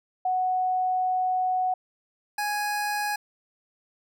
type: tone pair in turn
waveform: sine / 25% pulse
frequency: 740 / 830.6 Hz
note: F#5 / G#5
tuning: 0 / 0 cents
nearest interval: major second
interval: 200 cents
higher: second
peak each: -22 dBFS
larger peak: neither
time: 0.25-1.74 / 2.38-3.16 s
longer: first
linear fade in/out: 5 ms
effects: none